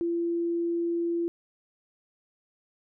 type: tone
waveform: sine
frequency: 340.2 Hz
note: F4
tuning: 45 cents flat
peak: -25 dBFS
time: 0.01-1.28 s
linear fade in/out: 0 ms
effects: none